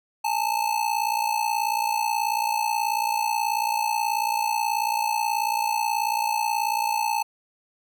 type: ring-modulated tone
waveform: square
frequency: 870 Hz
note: A5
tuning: 20 cents flat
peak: -20 dBFS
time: 0.24-7.23 s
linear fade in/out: 10 ms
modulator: 29.2 Hz
effects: none